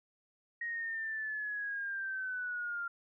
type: linear sweep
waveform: sine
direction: down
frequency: 1884 to 1386 Hz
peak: -35 dBFS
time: 0.61-2.88 s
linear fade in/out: 5 ms
effects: none